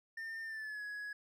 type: tone with pitch glide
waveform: triangle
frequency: 1807 to 1676.3 Hz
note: A6 to G#6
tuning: +46 to +16 cents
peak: -39 dBFS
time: 0.17-1.13 s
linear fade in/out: 5 ms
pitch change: -130 cents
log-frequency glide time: 0.45-0.83 s
effects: none